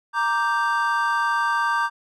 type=chord; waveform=triangle; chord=G minor; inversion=first; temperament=equal; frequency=932.3 / 1174.7 / 1568 Hz; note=Bb5 / D6 / G6; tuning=0 / 0 / 0 cents; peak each=-22 dBFS; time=0.13-1.9 s; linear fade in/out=50 ms; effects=none